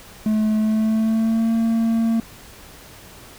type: tone with pitch glide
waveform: triangle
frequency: 215.7 to 227.1 Hz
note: A3 to A#3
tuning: -34 to -45 cents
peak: -14 dBFS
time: 0.26-2.2 s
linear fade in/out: 2 ms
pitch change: +89 cents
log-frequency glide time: 0.57-1.52 s
effects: pink hiss -43 dBFS RMS until 3.38 s